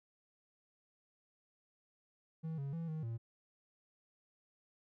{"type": "tone with pitch steps", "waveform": "triangle", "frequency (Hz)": [160.9, 138.8, 165.7, 157.3, 114.9], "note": ["E3", "C#3", "E3", "D#3", "A#2"], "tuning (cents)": [-42, 3, 9, 19, -25], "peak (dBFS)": -36, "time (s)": [2.43, 3.18], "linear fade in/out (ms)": 20, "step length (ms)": 150, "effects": []}